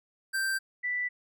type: tone pair in turn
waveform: square / sine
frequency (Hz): 1568 / 1975.6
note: G6 / B6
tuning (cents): 0 / 0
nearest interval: major third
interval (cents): 400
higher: second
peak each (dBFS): -28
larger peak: neither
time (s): 0.33-0.59 / 0.83-1.09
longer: neither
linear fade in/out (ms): 20
effects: none